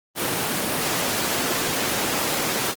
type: high-pass noise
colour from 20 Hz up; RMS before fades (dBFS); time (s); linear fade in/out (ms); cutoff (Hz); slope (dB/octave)
pink; -24; 0.15-2.75; 50; 190; 12
effects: Opus 24 kbps

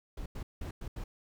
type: noise bursts at uneven times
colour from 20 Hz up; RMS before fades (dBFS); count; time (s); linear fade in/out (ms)
brown; -39; 5; 0.17-0.26 / 0.35-0.43 / 0.61-0.71 / 0.81-0.88 / 0.96-1.04; 5
effects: none

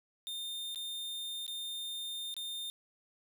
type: tone with dropouts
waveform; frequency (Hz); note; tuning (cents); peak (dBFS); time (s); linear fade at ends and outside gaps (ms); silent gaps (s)
45% pulse; 3630; A#7; -47; -38; 0.27-2.7; 0; 0.747-0.758 / 1.465-1.479 / 2.341-2.366
effects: none

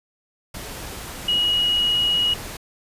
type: tone in noise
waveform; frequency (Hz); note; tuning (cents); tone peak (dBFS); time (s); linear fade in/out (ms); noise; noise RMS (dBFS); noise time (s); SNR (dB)
sine; 2900; F#7; -35; -17; 1.28-2.34; 5; pink; -34; 0.54-2.57; +14
effects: resampled to 32000 Hz

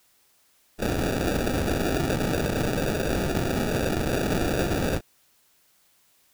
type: noise with sample-and-hold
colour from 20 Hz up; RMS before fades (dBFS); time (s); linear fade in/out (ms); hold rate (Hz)
blue; -25; 0.78-5.01; 50; 1050
effects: white hiss -63 dBFS RMS until 6.33 s

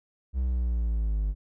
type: linear sweep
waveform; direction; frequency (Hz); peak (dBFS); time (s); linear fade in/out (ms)
triangle; down; 65.1 to 49.15; -22; 0.33-1.35; 50
effects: none

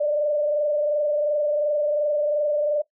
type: tone with frequency modulation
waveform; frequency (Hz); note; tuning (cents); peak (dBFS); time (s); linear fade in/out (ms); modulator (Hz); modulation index
sine; 593; D5; +17; -19; 0-2.82; 10; 22.8; 0.72
effects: noise-tail reverb RT60 0.1 s tail -18 dB re dry

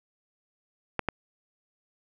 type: clicks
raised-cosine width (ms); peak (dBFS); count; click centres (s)
0.5; -11; 2; 0.993 / 1.087
effects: none

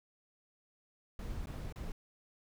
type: noise with dropouts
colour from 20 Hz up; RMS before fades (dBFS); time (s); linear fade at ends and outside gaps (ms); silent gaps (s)
brown; -41; 1.19-1.92; 2; 1.459-1.47 / 1.725-1.759
effects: none

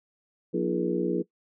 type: harmonic tone with a mistuned harmonic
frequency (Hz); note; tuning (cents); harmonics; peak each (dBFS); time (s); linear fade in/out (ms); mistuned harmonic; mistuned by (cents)
59.8; A#1; +45; 3 / 4 / 5 / 6 / 7 / 8; -31 / -33 / -33 / -29 / -30 / -33; 0.53-1.23; 20; 6; -99
effects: noise-tail reverb RT60 0.1 s tail -20 dB re dry

